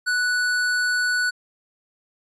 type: tone with hard clipping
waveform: sine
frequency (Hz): 1480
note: F#6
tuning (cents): 0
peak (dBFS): -21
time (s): 0.06-1.31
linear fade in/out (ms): 20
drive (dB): 16
effects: resampled to 22050 Hz